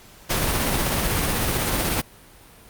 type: noise with tremolo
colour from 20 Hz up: pink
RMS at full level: -21 dBFS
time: 0.29-2.02 s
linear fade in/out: 20 ms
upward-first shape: sine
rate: 16 Hz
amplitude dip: 25%
effects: pink hiss -48 dBFS RMS until 2.69 s + Opus 48 kbps